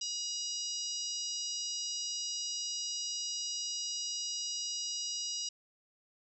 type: harmonic tone with a mistuned harmonic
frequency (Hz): 960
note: B5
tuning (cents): -49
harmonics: 3 / 4 / 5 / 6 / 7 / 8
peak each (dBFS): -43 / -45 / -39 / -39 / -50 / -49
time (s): 0.01-5.49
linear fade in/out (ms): 5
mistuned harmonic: 5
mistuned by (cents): +35
effects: none